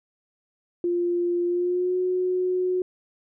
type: tone with pitch glide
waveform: sine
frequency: 349.2 to 365.9 Hz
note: F4 to F#4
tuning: 0 to -19 cents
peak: -21 dBFS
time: 0.84-2.82 s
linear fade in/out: 2 ms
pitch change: +81 cents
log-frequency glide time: 1.46-1.97 s
effects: none